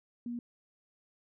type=tone; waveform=sine; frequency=239.1 Hz; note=A#3; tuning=44 cents sharp; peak=-35 dBFS; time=0.26-0.39 s; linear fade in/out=2 ms; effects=none